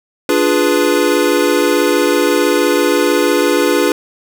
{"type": "chord", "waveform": "square", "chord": "D diminished seventh", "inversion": "none", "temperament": "equal", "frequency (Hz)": [293.7, 349.2, 415.3, 493.9], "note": ["D4", "F4", "Ab4", "Cb5"], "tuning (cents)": [0, 0, 0, 0], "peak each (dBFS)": -17, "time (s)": [0.29, 3.92], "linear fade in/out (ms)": 2, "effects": []}